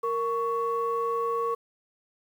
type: tone pair together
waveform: sine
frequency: 464.4 / 1114.8 Hz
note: A#4 / C#6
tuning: -7 / +9 cents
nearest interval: octave + minor third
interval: 1516 cents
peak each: -27 dBFS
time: 0.03-1.55 s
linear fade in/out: 10 ms
effects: tanh soft clip ceiling -18 dBFS + 9-bit